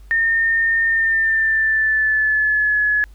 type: tone with pitch glide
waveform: sine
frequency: 1822 to 1700 Hz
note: A#6 to G#6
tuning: -40 to +40 cents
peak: -14 dBFS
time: 0.11-3.04 s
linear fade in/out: 0 ms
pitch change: -120 cents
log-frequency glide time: 0.84-2.79 s
effects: added 50 Hz sine -39 dBFS peak until 3.14 s + pink hiss -57 dBFS RMS until 3.14 s